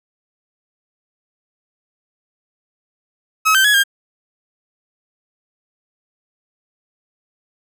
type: tone with pitch steps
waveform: 30% pulse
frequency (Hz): 1282 / 1553 / 1681 / 1608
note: E6 / G6 / G#6 / G6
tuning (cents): -49 / -17 / +20 / +44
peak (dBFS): -8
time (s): 3.45-3.838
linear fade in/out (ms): 20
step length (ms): 97
effects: none